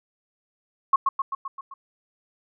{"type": "tone with echo", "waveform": "sine", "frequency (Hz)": 1090, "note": "C#6", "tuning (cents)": -29, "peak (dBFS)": -13, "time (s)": [0.93, 0.96], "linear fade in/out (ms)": 5, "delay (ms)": 130, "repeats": 6, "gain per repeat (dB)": -4, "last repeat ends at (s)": 1.74, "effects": []}